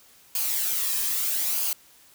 blue noise with flanger, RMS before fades -26 dBFS, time 0.35-1.73 s, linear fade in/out 2 ms, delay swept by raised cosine 0.53 to 1.42 ms, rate 0.78 Hz, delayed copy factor -0.5, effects white hiss -55 dBFS RMS until 2.14 s

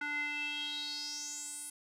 square tone with band-pass filter sweep, 293.7 Hz, D4, in tune, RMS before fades -39 dBFS, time 0.01-1.7 s, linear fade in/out 5 ms, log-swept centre 1700 to 10000 Hz, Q 6, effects none

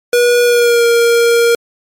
square tone with pitch glide, 483.4 to 468.8 Hz, B4 to A#4, -37 to +10 cents, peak -8 dBFS, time 0.13-1.55 s, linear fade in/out 2 ms, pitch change -53 cents, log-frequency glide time 0.44-0.85 s, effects MP3 64 kbps

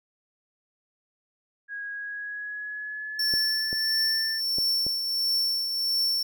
sine tone with pitch glide, 1648 to 1776.5 Hz, G#6 to A6, -14 to +16 cents, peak -32 dBFS, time 1.68-4.41 s, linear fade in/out 50 ms, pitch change +130 cents, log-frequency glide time 1.95-4.19 s
45% pulse tone with tremolo, 5430 Hz, F8, 50 cents flat, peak -22 dBFS, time 3.19-6.23 s, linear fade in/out 5 ms, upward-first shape triangle, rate 1.5 Hz, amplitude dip 50%
clicks, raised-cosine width 2 ms, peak -23 dBFS, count 4, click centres 3.338 / 3.729 / 4.585 / 4.866 s
effects none

